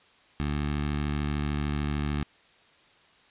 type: tone with notch filter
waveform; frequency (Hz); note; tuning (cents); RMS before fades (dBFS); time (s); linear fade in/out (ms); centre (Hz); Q
15% pulse; 73.42; D2; 0; -29; 0.4-2.23; 0; 610; 1.3
effects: white hiss -59 dBFS RMS until 3.3 s + resampled to 8000 Hz